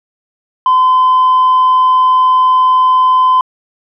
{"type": "tone", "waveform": "sine", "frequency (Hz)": 1023, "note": "C6", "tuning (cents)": -39, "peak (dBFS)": -4, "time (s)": [0.66, 3.41], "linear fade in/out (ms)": 2, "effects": ["tanh soft clip ceiling -4 dBFS"]}